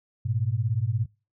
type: beating tone pair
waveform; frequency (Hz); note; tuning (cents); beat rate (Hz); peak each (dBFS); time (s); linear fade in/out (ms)
sine; 103.83 / 120.83; G#2 / B2; 0 / -37; 17; -26; 0.25-1.06; 10
effects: noise-tail reverb RT60 0.3 s tail -24 dB re dry

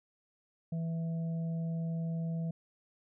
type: harmonic tone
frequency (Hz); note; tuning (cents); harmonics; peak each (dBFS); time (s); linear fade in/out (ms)
164.81; E3; 0; 1 / 3 / 4; -32 / -52 / -49; 0.72-2.51; 5
effects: none

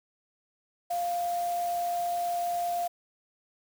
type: tone in noise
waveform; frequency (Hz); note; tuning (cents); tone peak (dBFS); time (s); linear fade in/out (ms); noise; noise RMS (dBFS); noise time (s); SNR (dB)
sine; 698.5; F5; 0; -27; 0.9-2.88; 10; white; -44; 0.9-2.88; +14
effects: none

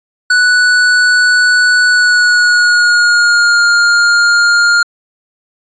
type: tone with pitch glide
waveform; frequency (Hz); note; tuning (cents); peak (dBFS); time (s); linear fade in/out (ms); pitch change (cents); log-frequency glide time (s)
square; 1480 to 1409.9; F#6 to F6; 0 to +16; -7; 0.3-4.83; 5; -84; 1.88-3.64
effects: resampled to 16000 Hz

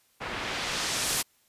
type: noise with low-pass filter sweep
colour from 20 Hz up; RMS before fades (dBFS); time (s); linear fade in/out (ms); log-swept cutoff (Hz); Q
white; -31; 0.2-1.23; 20; 1700 to 12000; 0.84
effects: white hiss -66 dBFS RMS until 1.48 s + resampled to 32000 Hz

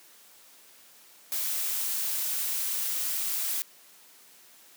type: noise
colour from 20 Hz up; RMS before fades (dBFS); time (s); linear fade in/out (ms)
blue; -30; 1.32-3.62; 0
effects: white hiss -55 dBFS RMS until 4.76 s + high-pass 200 Hz 12 dB/octave

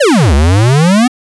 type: exponential two-way sweep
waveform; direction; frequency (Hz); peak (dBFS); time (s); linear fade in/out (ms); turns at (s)
square; down then up; 631 to 66.8 to 258.8; -6; 0-1.08; 10; 0.34
effects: resampled to 24000 Hz

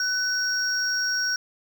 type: tone pair together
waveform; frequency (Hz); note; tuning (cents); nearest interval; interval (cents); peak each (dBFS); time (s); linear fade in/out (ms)
triangle; 1500 / 5589; F#6 / F8; +23 / 0; octave + major seventh; 2277; -24; 0-1.36; 2
effects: none

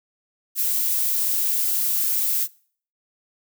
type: noise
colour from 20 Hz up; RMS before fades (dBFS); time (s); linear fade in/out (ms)
violet; -22; 0.55-2.48; 50
effects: noise-tail reverb RT60 0.5 s tail -23 dB re dry

